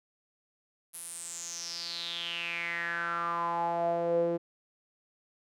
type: tone with band-pass filter sweep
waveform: sawtooth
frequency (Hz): 170.3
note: F3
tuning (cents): -43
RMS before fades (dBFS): -33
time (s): 0.93-4.38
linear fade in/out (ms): 20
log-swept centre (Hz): 11000 to 420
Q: 7
effects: none